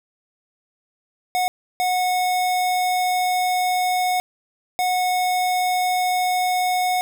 square tone bursts at uneven times, 731 Hz, F#5, 21 cents flat, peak -19 dBFS, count 3, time 1.35-1.48 / 1.8-4.2 / 4.79-7.01 s, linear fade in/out 0 ms, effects none

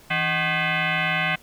sine tone with frequency modulation, 293.7 Hz, D4, in tune, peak -20 dBFS, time 0.1-1.36 s, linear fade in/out 10 ms, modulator 458 Hz, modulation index 5.7, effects pink hiss -51 dBFS RMS until 1.42 s

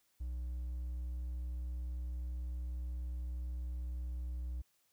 triangle tone with hard clipping, 61.74 Hz, B1, in tune, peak -38 dBFS, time 0.2-4.62 s, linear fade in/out 10 ms, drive 5 dB, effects white hiss -75 dBFS RMS until 4.92 s

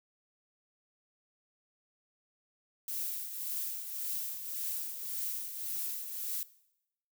violet noise with tremolo, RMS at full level -35 dBFS, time 2.88-6.43 s, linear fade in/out 2 ms, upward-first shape triangle, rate 1.8 Hz, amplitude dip 60%, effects noise-tail reverb RT60 0.8 s tail -19 dB re dry

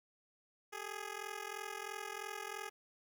10% pulse ring-modulated tone, 415.3 Hz, G#4, in tune, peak -31 dBFS, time 0.72-2.7 s, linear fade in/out 20 ms, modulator 21.5 Hz, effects 12-bit

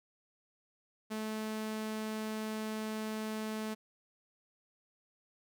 sawtooth tone, 217.2 Hz, A3, 22 cents flat, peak -32 dBFS, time 1.1-3.75 s, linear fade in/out 20 ms, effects none

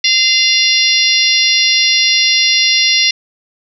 harmonic tone with a mistuned harmonic, 698 Hz, F5, 1 cent flat, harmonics 3 / 4 / 5 / 6 / 7 / 8, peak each -16 / -16 / -16 / -16 / -16 / -16 dBFS, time 0.04-3.11 s, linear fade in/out 5 ms, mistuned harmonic 3, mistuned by -22 cents, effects none

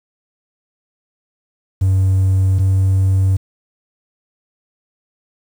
triangle tone pair in turn, 95.1 / 95.6 Hz, F#2 / G2, +48 / -43 cents, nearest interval unison, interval 9 cents, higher second, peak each -8 dBFS, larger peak neither, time 1.81-2.59 / 2.59-3.37 s, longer neither, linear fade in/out 10 ms, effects tanh soft clip ceiling -5 dBFS + 7-bit

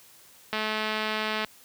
click train, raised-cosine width 0.3 ms, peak -13 dBFS, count 199, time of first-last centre 0.53-1.447 s, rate 216 Hz, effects white hiss -54 dBFS RMS until 1.64 s + high-pass 60 Hz 12 dB/octave

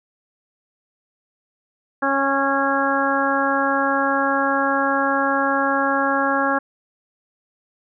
harmonic tone, 275 Hz, C#4, 14 cents flat, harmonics 1 / 2 / 3 / 4 / 5 / 6, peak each -24 / -24 / -24 / -24 / -24 / -24 dBFS, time 2.02-6.59 s, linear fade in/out 10 ms, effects none

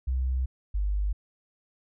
sine tone pair in turn, 64.3 / 50.11 Hz, C2 / G1, -30 / +39 cents, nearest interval major third, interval 431 cents, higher first, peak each -24 dBFS, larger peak neither, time 0.07-0.46 / 0.74-1.13 s, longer neither, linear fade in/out 10 ms, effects none

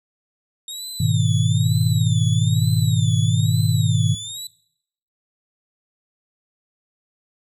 25% pulse tone with vibrato, 3700 Hz, A#7, 14 cents flat, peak -25 dBFS, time 0.68-4.47 s, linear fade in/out 2 ms, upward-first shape sine, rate 1.1 Hz, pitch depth 150 cents each way
sine chord, G# minor, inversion none, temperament equal with one note detuned, 103.83 / 123.47 / 158.01 Hz, G#2 / B2 / D#3, 0 / 0 / +27 cents, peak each -20 dBFS, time 1-4.15 s, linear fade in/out 5 ms
effects noise-tail reverb RT60 0.7 s tail -21 dB re dry

